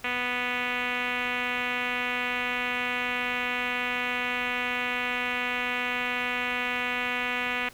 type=tone with low-pass filter; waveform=5% pulse; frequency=246.9 Hz; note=B3; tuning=in tune; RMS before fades=-29 dBFS; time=0.04-7.69 s; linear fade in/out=5 ms; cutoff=2500 Hz; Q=2.6; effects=pink hiss -51 dBFS RMS until 7.73 s